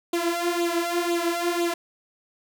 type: tone with flanger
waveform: sawtooth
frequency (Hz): 343.6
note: F4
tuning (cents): -28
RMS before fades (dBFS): -25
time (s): 0.13-1.74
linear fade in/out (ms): 5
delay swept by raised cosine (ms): 0.27 to 4.37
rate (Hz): 2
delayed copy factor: +0.75
effects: none